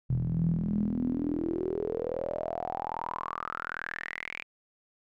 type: tone with band-pass filter sweep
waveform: sawtooth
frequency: 41.2 Hz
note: E1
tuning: in tune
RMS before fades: -32 dBFS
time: 0.09-4.43 s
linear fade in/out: 10 ms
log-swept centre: 130 to 2400 Hz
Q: 9.3
effects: none